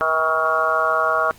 harmonic tone with a mistuned harmonic, 160 Hz, D#3, 49 cents sharp, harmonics 3 / 4 / 5 / 6 / 7 / 8 / 9, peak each -28 / -22 / -29 / -33 / -21 / -24 / -22 dBFS, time 0.01-1.31 s, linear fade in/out 0 ms, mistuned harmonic 9, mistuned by -41 cents, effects pink hiss -48 dBFS RMS until 1.38 s + Opus 24 kbps

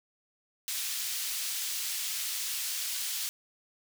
pink high-pass noise, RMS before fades -34 dBFS, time 0.68-3.29 s, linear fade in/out 0 ms, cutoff 3500 Hz, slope 12 dB/octave, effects none

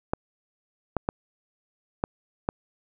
clicks, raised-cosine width 1 ms, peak -10 dBFS, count 5, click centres 0.135 / 0.967 / 1.089 / 2.039 / 2.489 s, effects none

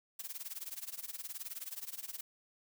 blue noise with tremolo, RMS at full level -41 dBFS, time 0.19-2.21 s, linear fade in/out 5 ms, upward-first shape sine, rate 19 Hz, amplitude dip 90%, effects none

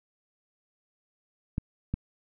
clicks, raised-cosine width 5 ms, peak -16 dBFS, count 2, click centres 1.581 / 1.94 s, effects none

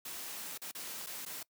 white noise with dropouts, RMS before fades -43 dBFS, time 0.05-1.43 s, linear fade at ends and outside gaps 5 ms, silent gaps 0.578-0.617 / 0.714-0.749 / 1.064-1.068 / 1.252-1.261 s, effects noise-tail reverb RT60 0.1 s tail -23 dB re dry + high-pass 150 Hz 12 dB/octave

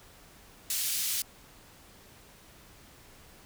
white band-pass noise, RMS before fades -31 dBFS, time 0.7-1.22 s, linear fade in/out 2 ms, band 2900 to 16000 Hz, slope 12 dB/octave, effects pink hiss -55 dBFS RMS until 3.45 s

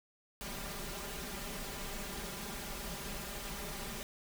pink noise with comb filter, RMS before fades -42 dBFS, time 0.41-4.03 s, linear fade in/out 0 ms, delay 5 ms, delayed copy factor +1, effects none

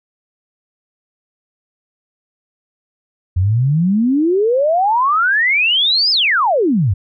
sine exponential two-way sweep, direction up then down, 86 to 5230 to 86 Hz, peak -11 dBFS, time 3.36-6.94 s, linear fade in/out 10 ms, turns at 6.11 s, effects none

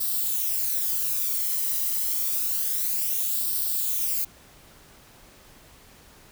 violet noise with flanger, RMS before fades -26 dBFS, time 0-4.25 s, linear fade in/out 10 ms, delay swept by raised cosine 0.22 to 1.01 ms, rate 0.28 Hz, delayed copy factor +0.55, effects pink hiss -52 dBFS RMS until 6.31 s

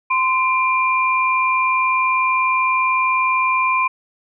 sine tone pair together, 1033.5 / 2384 Hz, C6 / D7, -22 / +25 cents, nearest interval octave + major second, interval 1447 cents, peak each -16 / -19 dBFS, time 0.1-3.88 s, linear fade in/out 10 ms, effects none

